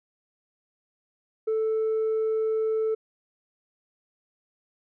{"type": "tone with tanh clipping", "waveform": "triangle", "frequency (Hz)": 440, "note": "A4", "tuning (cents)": 0, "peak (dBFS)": -23, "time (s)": [1.47, 2.95], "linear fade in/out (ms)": 10, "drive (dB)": 6, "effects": []}